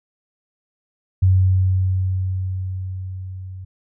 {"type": "tone with level ramp", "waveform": "sine", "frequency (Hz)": 93.5, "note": "F#2", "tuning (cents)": 19, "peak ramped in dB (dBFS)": [-10, -31], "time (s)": [1.22, 3.65], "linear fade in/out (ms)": 10, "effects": []}